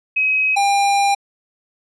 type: tone pair in turn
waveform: sine / square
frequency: 2541 / 800.4 Hz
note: D#7 / G5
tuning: +36 / +36 cents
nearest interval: octave + minor sixth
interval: 2000 cents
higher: first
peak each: -14 dBFS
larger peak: neither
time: 0.16-0.56 / 0.56-1.15 s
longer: second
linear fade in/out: 10 ms
effects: resampled to 22050 Hz